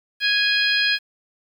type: harmonic tone with a mistuned harmonic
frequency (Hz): 830.6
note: G#5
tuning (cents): 0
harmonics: 2 / 3 / 4 / 5 / 6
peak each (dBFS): -21 / -23 / -24 / -25 / -26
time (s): 0.2-0.99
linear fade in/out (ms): 50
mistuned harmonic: 4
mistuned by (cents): -30
effects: 8-bit